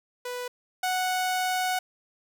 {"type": "tone pair in turn", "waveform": "sawtooth", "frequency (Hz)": [493.9, 738.6], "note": ["B4", "F#5"], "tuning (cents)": [0, -3], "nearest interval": "perfect fifth", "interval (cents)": 697, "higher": "second", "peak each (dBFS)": [-28, -21], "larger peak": "second", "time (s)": [[0.25, 0.48], [0.83, 1.79]], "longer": "second", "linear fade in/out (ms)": 5, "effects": []}